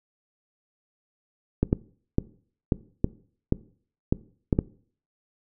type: clicks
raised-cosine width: 3 ms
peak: -7 dBFS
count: 9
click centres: 1.63 / 1.729 / 2.184 / 2.722 / 3.044 / 3.524 / 4.125 / 4.528 / 4.589 s
effects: noise-tail reverb RT60 0.5 s tail -20 dB re dry